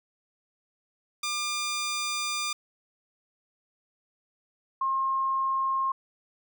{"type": "tone pair in turn", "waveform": ["10% pulse", "sine"], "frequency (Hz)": [1200, 1069.1], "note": ["D6", "C6"], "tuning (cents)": [37, 37], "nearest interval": "major second", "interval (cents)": 200, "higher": "first", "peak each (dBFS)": [-20, -24], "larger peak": "first", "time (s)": [[1.23, 2.53], [4.81, 5.92]], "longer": "first", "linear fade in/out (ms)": 5, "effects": []}